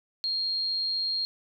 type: tone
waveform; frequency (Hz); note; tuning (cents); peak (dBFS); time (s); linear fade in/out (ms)
sine; 4232; C8; +19; -26; 0.24-1.25; 0
effects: none